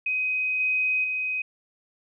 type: tone with level steps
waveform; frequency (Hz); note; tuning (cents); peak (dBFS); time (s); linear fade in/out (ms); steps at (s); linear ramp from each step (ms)
sine; 2516; D#7; +19; -23 / -21 / -25; 0.06-1.42; 5; 0.6 / 1.04; 2
effects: none

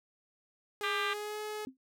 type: tone with pitch glide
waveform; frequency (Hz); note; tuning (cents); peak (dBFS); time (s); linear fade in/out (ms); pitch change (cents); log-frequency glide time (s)
sawtooth; 415.3 to 424.8; G#4 to G#4; 0 to +39; -33; 0.81-1.65; 0; +39; 1.12-1.4
type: harmonic tone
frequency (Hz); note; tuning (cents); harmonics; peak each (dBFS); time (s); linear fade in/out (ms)
397.1; G4; +22; 3 / 4 / 5 / 6 / 7 / 8 / 9 / 10; -35 / -37 / -39 / -41 / -42 / -43 / -44 / -45; 0.83-1.14; 10
type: tone with exponential decay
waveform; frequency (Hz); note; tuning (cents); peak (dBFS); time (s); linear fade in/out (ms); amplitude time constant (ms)
sine; 261.6; C4; 0; -37; 1.67-1.77; 2; 21
effects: none

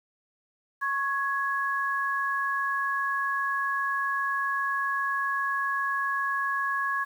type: tone pair together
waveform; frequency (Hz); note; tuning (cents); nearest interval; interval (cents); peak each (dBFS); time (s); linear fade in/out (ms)
sine; 1100 / 1672.5; C#6 / G#6; -14 / +12; perfect fifth; 726; -28; 0.81-7.05; 20
effects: 9-bit

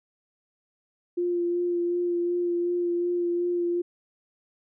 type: tone with vibrato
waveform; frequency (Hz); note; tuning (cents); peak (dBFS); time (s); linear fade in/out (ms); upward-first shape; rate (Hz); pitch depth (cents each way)
sine; 349.2; F4; 0; -23; 1.17-3.82; 10; sine; 2.7; 16
effects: none

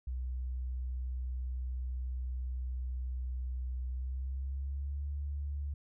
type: tone with pitch glide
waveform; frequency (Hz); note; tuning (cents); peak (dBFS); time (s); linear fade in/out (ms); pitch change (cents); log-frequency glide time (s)
sine; 63 to 71.54; B1 to D2; +35 to -45; -34; 0.07-5.74; 5; +220; 3.9-5.05
effects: none

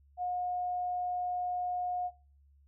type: tone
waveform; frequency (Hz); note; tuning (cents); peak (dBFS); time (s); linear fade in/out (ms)
sine; 720; F#5; -47; -31; 0.17-2.11; 50
effects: noise-tail reverb RT60 0.5 s tail -25 dB re dry + added 70 Hz sine -60 dBFS peak until 2.67 s

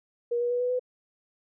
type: tone with pitch steps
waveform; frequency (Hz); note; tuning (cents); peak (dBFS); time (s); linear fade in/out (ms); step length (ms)
sine; 476.3 / 482.4 / 488.6 / 494.8 / 501.1; A#4 / B4 / B4 / B4 / B4; +37 / -41 / -19 / +3 / +25; -24; 0.31-0.795; 10; 97
effects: none

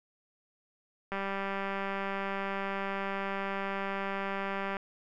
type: click train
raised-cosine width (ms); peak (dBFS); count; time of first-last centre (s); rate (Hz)
0.5; -20; 716; 1.12-4.768; 196
effects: none

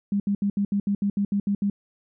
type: tone bursts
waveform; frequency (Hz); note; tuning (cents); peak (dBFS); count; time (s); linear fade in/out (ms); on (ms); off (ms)
sine; 201.4; G3; +47; -20; 11; 0.12-1.699; 2; 79; 71
effects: none

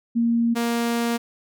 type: tone pair in turn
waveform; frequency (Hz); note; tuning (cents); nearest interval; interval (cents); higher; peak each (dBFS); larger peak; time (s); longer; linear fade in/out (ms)
sine / sawtooth; 233.1 / 234.6; A#3 / A#3; 0 / +11; unison; 11; second; -17; neither; 0.15-0.55 / 0.55-1.18; second; 20
effects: none

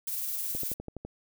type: noise with tremolo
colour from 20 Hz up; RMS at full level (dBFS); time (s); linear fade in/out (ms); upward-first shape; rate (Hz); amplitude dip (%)
violet; -32; 0.07-0.74; 5; sine; 19; 30
type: click train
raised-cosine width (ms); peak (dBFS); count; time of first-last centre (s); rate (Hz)
2; -25; 7; 0.55-1.05; 12
effects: none

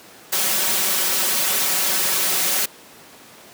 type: noise with comb filter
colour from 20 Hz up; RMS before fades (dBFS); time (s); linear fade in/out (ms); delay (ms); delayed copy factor
white; -20; 0.32-2.66; 10; 5.3; +0.8
effects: pink hiss -44 dBFS RMS until 3.53 s + high-pass 200 Hz 12 dB/octave

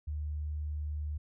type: tone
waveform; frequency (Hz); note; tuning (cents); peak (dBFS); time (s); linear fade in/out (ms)
sine; 75.1; D2; +39; -33; 0.07-1.18; 10
effects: none

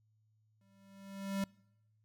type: tone with exponential growth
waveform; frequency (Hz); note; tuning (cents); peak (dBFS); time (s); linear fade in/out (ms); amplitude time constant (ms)
square; 196; G3; 0; -32; 0.61-1.44; 2; 180
effects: noise-tail reverb RT60 0.9 s tail -26 dB re dry + added 108 Hz sine -70 dBFS peak until 2.04 s

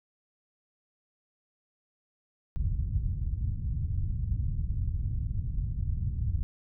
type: low-pass noise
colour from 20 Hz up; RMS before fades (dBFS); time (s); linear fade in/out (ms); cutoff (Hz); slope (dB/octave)
white; -30; 2.56-6.43; 0; 110; 24
effects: none

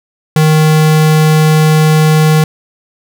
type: tone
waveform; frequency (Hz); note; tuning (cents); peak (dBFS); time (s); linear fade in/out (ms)
square; 155.56; D#3; 0; -6; 0.36-2.44; 2
effects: none

